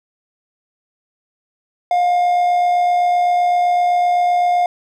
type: tone with amplitude modulation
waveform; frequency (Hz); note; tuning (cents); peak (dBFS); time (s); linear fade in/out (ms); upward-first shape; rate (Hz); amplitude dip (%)
triangle; 710; F5; +28; -9; 1.91-4.66; 2; sine; 67.8; 30
effects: none